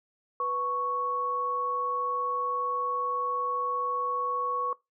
sine tone pair together, 493.9 / 1108.8 Hz, B4 / C#6, 0 / 0 cents, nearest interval octave + major second, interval 1400 cents, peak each -35 / -27 dBFS, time 0.4-4.73 s, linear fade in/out 2 ms, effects noise-tail reverb RT60 0.2 s tail -21 dB re dry

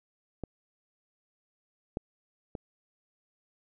clicks, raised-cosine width 2 ms, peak -22 / -18 / -23 dBFS, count 3, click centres 0.437 / 1.971 / 2.552 s, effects none

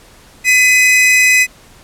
45% pulse tone pair together, 2011 / 2521 Hz, B6 / D#7, +31 / +22 cents, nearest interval major third, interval 391 cents, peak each -10 dBFS, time 0.44-1.47 s, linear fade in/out 50 ms, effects pink hiss -43 dBFS RMS until 1.83 s + low-pass 12000 Hz 12 dB/octave

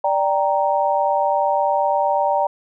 sine chord, G minor, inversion second, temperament equal, 587.3 / 784 / 932.3 Hz, D5 / G5 / Bb5, 0 / 0 / 0 cents, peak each -20 dBFS, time 0.04-2.47 s, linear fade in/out 5 ms, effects none

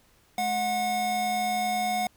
square tone pair together, 212.6 / 728 Hz, G#3 / F#5, +41 / -28 cents, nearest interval octave + major sixth, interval 2131 cents, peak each -36 / -26 dBFS, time 0.38-2.07 s, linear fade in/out 2 ms, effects pink hiss -62 dBFS RMS until 2.16 s

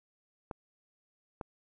clicks, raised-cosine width 1 ms, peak -24 dBFS, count 2, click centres 0.512 / 1.412 s, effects none

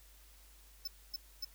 square tone bursts, 5274 Hz, E8, in tune, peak -37 dBFS, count 3, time 0.85-1.448 s, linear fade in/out 5 ms, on 26 ms, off 260 ms, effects added 50 Hz sine -59 dBFS peak until 1.54 s + white hiss -63 dBFS RMS until 1.54 s

